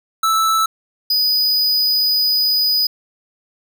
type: tone pair in turn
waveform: square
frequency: 1316 / 4969 Hz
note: E6 / D#8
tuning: -3 / -3 cents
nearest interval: octave + major seventh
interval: 2300 cents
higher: second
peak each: -14 dBFS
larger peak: neither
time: 0.23-0.66 / 1.1-2.87 s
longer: second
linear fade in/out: 5 ms
effects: none